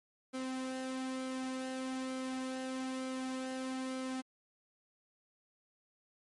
sawtooth tone with flanger, 260.1 Hz, C4, 10 cents flat, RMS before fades -39 dBFS, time 0.33-4.22 s, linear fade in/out 20 ms, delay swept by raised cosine 1.1 to 3 ms, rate 1.1 Hz, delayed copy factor -0.5, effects MP3 48 kbps

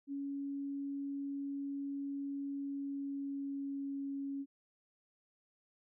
sine tone with pitch glide, 279.5 to 277.1 Hz, C#4 to C#4, +14 to -1 cents, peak -37 dBFS, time 0.07-4.46 s, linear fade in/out 50 ms, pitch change -15 cents, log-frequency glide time 2.5-4.06 s, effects none

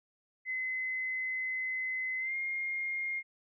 sine tone with pitch glide, 2040 to 2128 Hz, C7 to C7, -44 to +29 cents, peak -32 dBFS, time 0.45-3.23 s, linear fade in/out 50 ms, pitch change +73 cents, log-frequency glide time 2.19-2.35 s, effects none

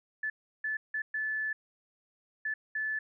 sine tone bursts at uneven times, 1738 Hz, A6, 22 cents flat, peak -30 dBFS, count 6, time 0.23-0.3 / 0.64-0.77 / 0.94-1.02 / 1.14-1.53 / 2.45-2.54 / 2.75-2.99 s, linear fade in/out 5 ms, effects none

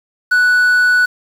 triangle tone with quantisation, 1480 Hz, F#6, in tune, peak -7 dBFS, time 0.31-1.06 s, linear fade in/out 10 ms, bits 6, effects none

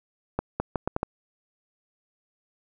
accelerating click train, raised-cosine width 1 ms, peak -11 dBFS, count 6, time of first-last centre 0.39-1.031 s, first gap 210 ms, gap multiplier 0.75, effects none

